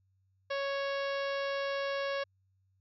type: harmonic tone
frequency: 554.4 Hz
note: C#5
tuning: in tune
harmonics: 1 / 2 / 3 / 4 / 5 / 6 / 7 / 8 / 9 / 10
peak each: -33 / -40 / -40 / -46 / -46 / -48 / -50 / -51 / -54 / -52 dBFS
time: 0.5-2.24 s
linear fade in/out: 10 ms
effects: added 95 Hz sine -69 dBFS peak until 2.8 s